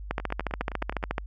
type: two click trains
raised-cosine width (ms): 0.5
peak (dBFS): -12 / -21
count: 16 / 9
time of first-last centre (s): 0.11-1.181 / 0.2-1.028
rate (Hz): 14 / 9.66
effects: added 50 Hz sine -36 dBFS peak until 1.26 s